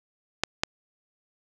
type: clicks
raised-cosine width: 0.2 ms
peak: -5 dBFS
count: 2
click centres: 0.436 / 0.635 s
effects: none